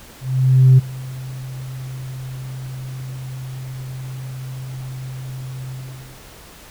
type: tone with ADSR envelope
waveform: sine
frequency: 130 Hz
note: C3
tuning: 11 cents flat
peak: -4 dBFS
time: 0.2-6.21 s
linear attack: 580 ms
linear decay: 21 ms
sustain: -23 dB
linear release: 480 ms
effects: tanh soft clip ceiling -3 dBFS + pink hiss -42 dBFS RMS until 6.7 s